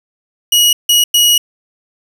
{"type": "tone bursts at uneven times", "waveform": "sawtooth", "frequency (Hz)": 2905, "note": "F#7", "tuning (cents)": -32, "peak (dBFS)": -4, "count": 3, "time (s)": [[0.52, 0.73], [0.89, 1.04], [1.14, 1.38]], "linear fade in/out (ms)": 5, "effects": []}